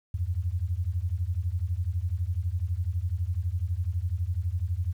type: beating tone pair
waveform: sine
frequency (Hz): 82.41 / 94.41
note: E2 / F#2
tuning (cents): 0 / +35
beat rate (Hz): 12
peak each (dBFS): -29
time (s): 0.14-4.93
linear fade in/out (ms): 5
effects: 10-bit